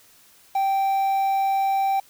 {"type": "tone with quantisation", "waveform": "triangle", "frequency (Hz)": 780, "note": "G5", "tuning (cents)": -9, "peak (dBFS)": -17, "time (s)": [0.55, 2], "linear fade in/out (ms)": 5, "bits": 7, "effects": ["white hiss -54 dBFS RMS until 2.09 s"]}